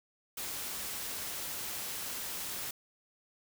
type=noise; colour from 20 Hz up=white; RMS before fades=-39 dBFS; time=0.37-2.71 s; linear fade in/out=5 ms; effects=none